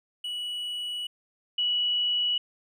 triangle / sine tone pair in turn, 2938 / 2938 Hz, F#7 / F#7, -13 / -13 cents, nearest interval unison, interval 0 cents, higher neither, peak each -29 / -23 dBFS, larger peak second, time 0.24-1.07 / 1.58-2.38 s, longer first, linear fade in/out 5 ms, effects none

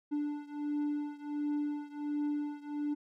triangle beating tone pair, 293.4 / 294.8 Hz, D4 / D4, -2 / +7 cents, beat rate 1.4 Hz, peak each -33 / -35 dBFS, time 0.11-2.95 s, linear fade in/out 20 ms, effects none

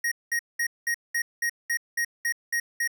square tone bursts, 1877 Hz, A#6, 11 cents sharp, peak -24 dBFS, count 11, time 0.04-2.876 s, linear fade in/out 5 ms, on 76 ms, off 200 ms, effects none

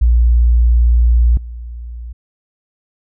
sine tone with level steps, 58.9 Hz, A#1, 19 cents sharp, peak -7 / -25 dBFS, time 0.01-2.13 s, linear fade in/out 10 ms, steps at 1.37 s, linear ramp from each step 2 ms, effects none

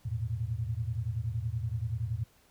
sine chord, E suspended fourth, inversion none, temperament equal with one note detuned, 82.41 / 110 / 120.58 Hz, E2 / A2 / B2, 0 / 0 / -41 cents, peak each -38 / -33 / -35 dBFS, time 0.05-2.24 s, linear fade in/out 10 ms, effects pink hiss -64 dBFS RMS until 2.5 s

